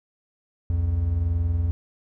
triangle tone pair together, 64.7 / 85.77 Hz, C2 / F2, -19 / -31 cents, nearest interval perfect fourth, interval 488 cents, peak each -27 / -19 dBFS, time 0.7-1.71 s, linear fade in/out 0 ms, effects none

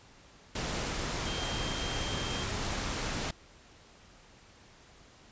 sine tone in noise, 3180 Hz, G7, 24 cents sharp, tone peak -40 dBFS, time 1.26-2.44 s, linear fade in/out 5 ms, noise pink, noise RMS -34 dBFS, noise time 0.55-3.31 s, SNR -9 dB, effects pink hiss -57 dBFS RMS until 5.31 s + resampled to 16000 Hz

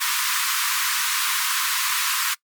pink high-pass noise, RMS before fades -23 dBFS, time 0-2.35 s, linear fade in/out 20 ms, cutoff 980 Hz, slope 96 dB/octave, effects noise-tail reverb RT60 0.1 s tail -23 dB re dry + Opus 48 kbps

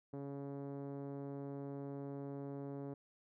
5% pulse tone with low-pass filter, 140 Hz, C#3, 18 cents sharp, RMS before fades -45 dBFS, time 0.13-2.94 s, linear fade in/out 5 ms, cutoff 370 Hz, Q 1.1, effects none

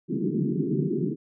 pink band-pass noise, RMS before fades -26 dBFS, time 0.08-1.16 s, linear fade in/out 50 ms, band 140 to 400 Hz, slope 96 dB/octave, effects none

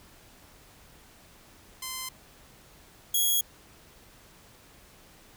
5% pulse tone pair in turn, 1036 / 3319 Hz, C6 / G#7, -17 / -2 cents, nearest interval octave + minor sixth, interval 2015 cents, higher second, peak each -22 / -14 dBFS, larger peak second, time 1.82-2.09 / 3.14-3.41 s, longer neither, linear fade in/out 5 ms, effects pink hiss -55 dBFS RMS until 5.36 s

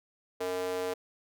square tone with high-pass filter, 91.5 Hz, F#2, 19 cents flat, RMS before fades -33 dBFS, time 0.4-0.94 s, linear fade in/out 10 ms, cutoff 480 Hz, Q 3.3, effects none

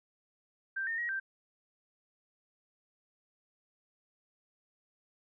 sine tone with pitch steps, 1571 / 1826 / 1898 / 1569 Hz, G6 / A#6 / A#6 / G6, +3 / -36 / +31 / +1 cents, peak -32 dBFS, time 0.76-1.2 s, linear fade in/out 10 ms, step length 110 ms, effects none

